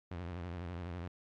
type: tone with vibrato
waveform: sawtooth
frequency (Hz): 87.5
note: F2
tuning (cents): +4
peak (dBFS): -36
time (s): 0.11-1.08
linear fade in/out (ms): 5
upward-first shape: sine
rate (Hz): 12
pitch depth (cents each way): 100
effects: low-pass 3000 Hz 12 dB/octave + AAC 64 kbps